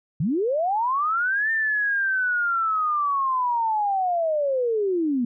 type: linear two-way sweep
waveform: sine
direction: up then down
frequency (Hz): 130 to 1805 to 230.3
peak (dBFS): -20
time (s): 0.2-5.25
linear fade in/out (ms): 5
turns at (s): 1.51
effects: none